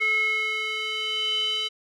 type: tone with band-pass filter sweep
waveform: square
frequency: 433.8 Hz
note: A4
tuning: 25 cents flat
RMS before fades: -26 dBFS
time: 0-1.69 s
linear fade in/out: 20 ms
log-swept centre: 2100 to 3300 Hz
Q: 7.6
effects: none

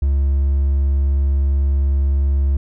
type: tone with hard clipping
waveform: triangle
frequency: 69.3 Hz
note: C#2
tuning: in tune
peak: -14 dBFS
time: 0.02-2.57 s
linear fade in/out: 5 ms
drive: 5 dB
effects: none

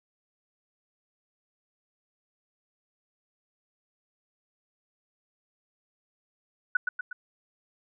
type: tone with echo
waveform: sine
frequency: 1480 Hz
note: F#6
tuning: in tune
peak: -19 dBFS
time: 6.75-6.77 s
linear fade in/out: 5 ms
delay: 120 ms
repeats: 3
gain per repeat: -5 dB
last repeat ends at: 7.13 s
effects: none

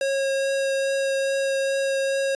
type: tone with vibrato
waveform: square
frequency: 544 Hz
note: C#5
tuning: 33 cents flat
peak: -22 dBFS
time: 0.01-2.35 s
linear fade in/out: 2 ms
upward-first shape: triangle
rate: 2.4 Hz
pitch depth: 9 cents each way
effects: resampled to 22050 Hz

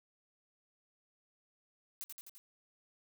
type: noise with echo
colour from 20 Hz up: blue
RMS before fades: -43 dBFS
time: 2.01-2.04 s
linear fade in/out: 0 ms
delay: 85 ms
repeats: 4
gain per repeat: -3 dB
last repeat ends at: 2.38 s
effects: none

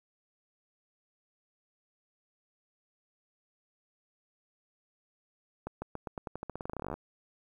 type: accelerating click train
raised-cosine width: 1 ms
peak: -23 dBFS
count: 24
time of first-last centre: 5.67-6.94 s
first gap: 150 ms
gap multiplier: 0.89
effects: 10-bit

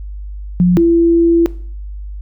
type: tone pair in turn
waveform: sine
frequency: 178.3 / 336.6 Hz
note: F3 / E4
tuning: +36 / +36 cents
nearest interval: major seventh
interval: 1100 cents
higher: second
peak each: -6 / -7 dBFS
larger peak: first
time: 0.6-0.77 / 0.77-1.46 s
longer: second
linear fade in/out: 0 ms
effects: noise-tail reverb RT60 0.5 s tail -19 dB re dry + added 50 Hz sine -24 dBFS peak until 2.21 s

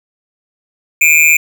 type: tone with amplitude modulation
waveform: square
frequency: 2400 Hz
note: D7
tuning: 37 cents sharp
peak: -3 dBFS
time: 1.01-1.37 s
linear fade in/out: 5 ms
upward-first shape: sine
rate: 156 Hz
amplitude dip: 85%
effects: none

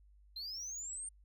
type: linear sweep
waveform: sine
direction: up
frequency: 4055 to 8870 Hz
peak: -38 dBFS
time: 0.36-1.09 s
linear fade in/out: 5 ms
effects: tanh soft clip ceiling -40 dBFS + added 50 Hz sine -60 dBFS peak until 1.24 s

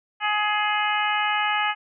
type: harmonic tone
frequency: 420 Hz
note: G#4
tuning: 19 cents sharp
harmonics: 2 / 3 / 4 / 5 / 6 / 7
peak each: -25 / -27 / -28 / -29 / -30 / -30 dBFS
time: 0.2-1.75 s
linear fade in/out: 50 ms
effects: none

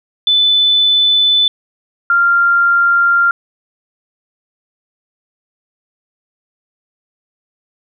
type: tone pair in turn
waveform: sine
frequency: 3503 / 1390.2 Hz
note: A7 / F6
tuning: -8 / -8 cents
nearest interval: octave + major third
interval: 1600 cents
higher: first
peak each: -8 dBFS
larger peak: neither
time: 0.27-1.48 / 2.1-3.31 s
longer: neither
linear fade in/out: 2 ms
effects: none

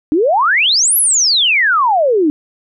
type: exponential two-way sweep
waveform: sine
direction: up then down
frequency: 286 to 11840 to 286 Hz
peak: -9 dBFS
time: 0.12-2.3 s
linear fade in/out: 0 ms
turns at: 0.97 s
effects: none

